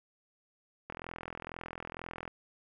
click train, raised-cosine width 0.5 ms, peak -25 dBFS, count 59, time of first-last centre 0.9-2.278 s, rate 42.1 Hz, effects none

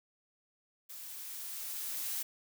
blue noise with level ramp, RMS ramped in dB -47 to -36 dBFS, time 0.89-2.23 s, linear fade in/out 10 ms, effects none

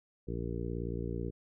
harmonic tone, 58.27 Hz, A#1, in tune, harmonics 1 / 2 / 3 / 4 / 5 / 6 / 7 / 8, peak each -39 / -40 / -41 / -47 / -44 / -44 / -43 / -45 dBFS, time 0.27-1.31 s, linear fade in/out 20 ms, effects none

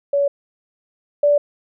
sine tone pair in turn, 566 / 581.9 Hz, C#5 / D5, +36 / -16 cents, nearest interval unison, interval 48 cents, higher second, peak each -14 / -11 dBFS, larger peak second, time 0.13-0.28 / 1.23-1.38 s, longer neither, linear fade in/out 5 ms, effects none

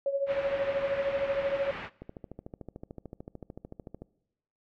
sine tone with tremolo, 554.4 Hz, C#5, in tune, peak -23 dBFS, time 0.06-1.71 s, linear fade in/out 2 ms, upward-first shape triangle, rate 13 Hz, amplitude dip 80%
white low-pass noise, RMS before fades -40 dBFS, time 0.26-1.9 s, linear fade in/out 50 ms, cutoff 2400 Hz, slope 24 dB/octave
click train, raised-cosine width 2 ms, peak -28 dBFS, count 28, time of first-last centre 2.02-4.02 s, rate 13.5 Hz
effects noise-tail reverb RT60 0.9 s tail -22 dB re dry

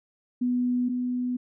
sine tone pair in turn, 247.1 / 248.3 Hz, B3 / B3, +1 / +9 cents, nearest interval unison, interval 8 cents, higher second, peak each -22 / -25 dBFS, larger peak first, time 0.41-0.89 / 0.89-1.37 s, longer neither, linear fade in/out 10 ms, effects none

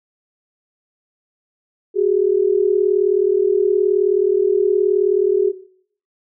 sine tone pair together, 374.2 / 413.2 Hz, F#4 / G#4, +20 / -9 cents, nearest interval major second, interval 171 cents, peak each -16 dBFS, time 1.94-5.53 s, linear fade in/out 50 ms, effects noise-tail reverb RT60 0.6 s tail -17 dB re dry

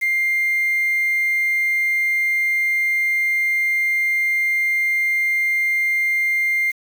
sine tone with quantisation, 2100 Hz, C7, 6 cents sharp, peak -16 dBFS, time 0.01-6.72 s, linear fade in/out 20 ms, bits 6, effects none

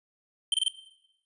square tone bursts, 3119 Hz, G7, 9 cents flat, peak -22 dBFS, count 4, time 0.52-0.682 s, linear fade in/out 2 ms, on 21 ms, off 26 ms, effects noise-tail reverb RT60 0.9 s tail -17 dB re dry + resampled to 24000 Hz

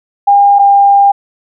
sine tone pair in turn, 806 / 800.4 Hz, G5 / G5, +48 / +36 cents, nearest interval unison, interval 12 cents, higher first, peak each -3 dBFS, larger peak neither, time 0.27-0.59 / 0.59-1.12 s, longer second, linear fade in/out 10 ms, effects none

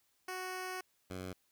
10% pulse tone pair in turn, 370 / 92.5 Hz, F#4 / F#2, 0 / 0 cents, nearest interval 2 octaves, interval 2400 cents, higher first, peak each -31 / -33 dBFS, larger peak first, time 0.28-0.81 / 1.1-1.33 s, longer first, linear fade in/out 5 ms, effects white hiss -75 dBFS RMS until 1.51 s

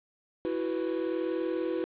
triangle chord, E suspended second, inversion none, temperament equal, 329.6 / 370 / 493.9 Hz, E4 / F#4 / B4, 0 / 0 / 0 cents, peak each -30 / -31 / -32 dBFS, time 0.45-1.84 s, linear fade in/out 0 ms, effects resampled to 8000 Hz + 8-bit

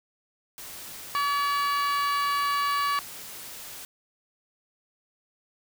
white noise, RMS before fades -41 dBFS, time 0.58-3.85 s, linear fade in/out 0 ms
harmonic tone, 570 Hz, C#5, 48 cents sharp, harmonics 2 / 3 / 4 / 5 / 6 / 7 / 8, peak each -24 / -34 / -37 / -38 / -45 / -41 / -38 dBFS, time 1.15-2.99 s, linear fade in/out 0 ms
effects none

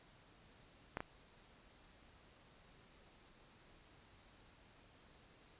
clicks, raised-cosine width 0.5 ms, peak -24 / -27 dBFS, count 2, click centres 0.971 / 1.005 s, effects pink hiss -65 dBFS RMS until 5.59 s + resampled to 8000 Hz

